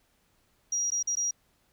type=tone with dropouts; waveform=sine; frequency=5730 Hz; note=F8; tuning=44 cents sharp; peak=-25 dBFS; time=0.72-1.31 s; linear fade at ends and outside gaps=5 ms; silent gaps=0.904-0.918 / 1.028-1.072 / 1.154-1.169 s; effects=tanh soft clip ceiling -21 dBFS + pink hiss -69 dBFS RMS until 1.72 s